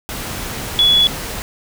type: tone in noise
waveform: sine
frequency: 3396 Hz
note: G#7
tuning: 38 cents sharp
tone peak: -9 dBFS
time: 0.79-1.07 s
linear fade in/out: 0 ms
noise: pink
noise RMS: -26 dBFS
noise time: 0.09-1.42 s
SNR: +14 dB
effects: none